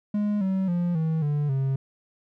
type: tone with pitch steps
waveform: triangle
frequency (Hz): 207.7 / 190.46 / 174.65 / 160.16 / 146.87 / 134.68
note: G#3 / G3 / F3 / E3 / D3 / C#3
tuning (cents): 0 / -50 / 0 / -50 / 0 / -50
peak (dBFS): -20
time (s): 0.14-1.76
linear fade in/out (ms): 5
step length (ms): 270
effects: none